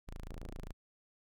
sawtooth tone, 27.5 Hz, A0, in tune, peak -39 dBFS, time 0.07-0.73 s, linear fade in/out 20 ms
clicks, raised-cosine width 2 ms, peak -36 dBFS, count 8, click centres 0.32 / 0.367 / 0.431 / 0.462 / 0.496 / 0.527 / 0.589 / 0.638 s
effects none

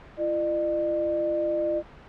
sine tone pair together, 339.3 / 604.1 Hz, F4 / D5, -50 / +49 cents, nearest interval minor seventh, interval 999 cents, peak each -29 / -24 dBFS, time 0.17-1.83 s, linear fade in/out 50 ms, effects pink hiss -47 dBFS RMS until 2.08 s + low-pass 2000 Hz 12 dB/octave

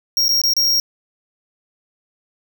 square tone with dropouts, 5588 Hz, F8, in tune, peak -14 dBFS, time 0.17-0.8 s, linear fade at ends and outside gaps 1 ms, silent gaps 0.282-0.291 / 0.416-0.437 / 0.536-0.566 s, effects none

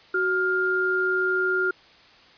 sine tone pair together, 372.3 / 1405.6 Hz, F#4 / F6, +11 / +11 cents, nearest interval octave + major seventh, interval 2300 cents, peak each -25 / -22 dBFS, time 0.14-1.71 s, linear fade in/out 5 ms, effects white hiss -52 dBFS RMS until 2.37 s + resampled to 11025 Hz

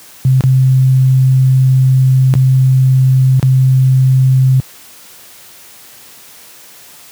sine tone with dropouts, 130.81 Hz, C3, in tune, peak -5 dBFS, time 0.25-4.6 s, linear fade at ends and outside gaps 0 ms, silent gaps 0.408-0.438 / 2.339-2.352 / 3.396-3.428 s, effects white hiss -38 dBFS RMS until 7.11 s + high-pass 80 Hz 12 dB/octave

